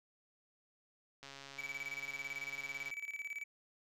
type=click train; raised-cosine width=0.2 ms; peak=-33 dBFS; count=232; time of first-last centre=1.23-2.904 s; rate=138 Hz
type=tone with tremolo; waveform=triangle; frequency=2294 Hz; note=D7; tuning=41 cents flat; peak=-37 dBFS; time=1.58-3.44 s; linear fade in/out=10 ms; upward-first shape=square; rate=18 Hz; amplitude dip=75%
effects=none